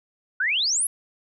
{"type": "exponential sweep", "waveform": "sine", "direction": "up", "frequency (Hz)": [1438, 11490], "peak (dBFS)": -20, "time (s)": [0.4, 0.87], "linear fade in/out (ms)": 5, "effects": []}